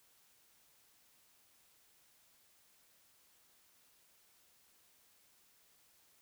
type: silence
effects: white hiss -69 dBFS RMS until 6.21 s